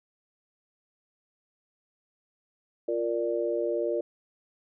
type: chord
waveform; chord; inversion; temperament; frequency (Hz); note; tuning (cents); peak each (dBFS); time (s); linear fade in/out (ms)
sine; Bb major; second; equal; 349.2 / 466.2 / 587.3; F4 / Bb4 / D5; 0 / 0 / 0; -30; 2.88-4.01; 5
effects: none